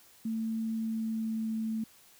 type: tone with pitch glide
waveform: sine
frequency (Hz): 223.4 to 221.6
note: A3 to A3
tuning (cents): +27 to +13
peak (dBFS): -30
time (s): 0.25-1.84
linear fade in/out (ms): 5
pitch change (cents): -14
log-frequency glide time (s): 0.72-1.48
effects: white hiss -59 dBFS RMS until 2.19 s